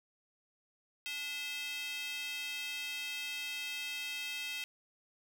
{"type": "tone with high-pass filter", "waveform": "square", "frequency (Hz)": 289.8, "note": "D4", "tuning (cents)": -23, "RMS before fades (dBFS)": -40, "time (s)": [1.06, 4.64], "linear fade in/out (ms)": 0, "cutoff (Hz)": 2700, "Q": 3.8, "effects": []}